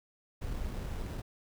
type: noise with sample-and-hold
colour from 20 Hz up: brown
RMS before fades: -37 dBFS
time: 0.41-1.22 s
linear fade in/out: 10 ms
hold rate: 4410 Hz
effects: none